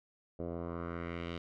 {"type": "tone with low-pass filter sweep", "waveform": "10% pulse", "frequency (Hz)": 85.2, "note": "F2", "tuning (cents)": -42, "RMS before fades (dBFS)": -40, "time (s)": [0.39, 1.38], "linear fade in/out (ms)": 5, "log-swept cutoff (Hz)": [570, 3500], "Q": 1.9, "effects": []}